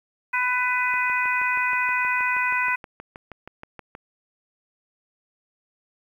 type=harmonic tone; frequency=498.8 Hz; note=B4; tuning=17 cents sharp; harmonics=2 / 3 / 4 / 5; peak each=-26 / -26 / -26 / -26 dBFS; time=0.33-2.76 s; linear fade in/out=10 ms
type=click train; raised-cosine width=0.5 ms; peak=-23 dBFS; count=20; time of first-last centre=0.94-3.951 s; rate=6.31 Hz
effects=9-bit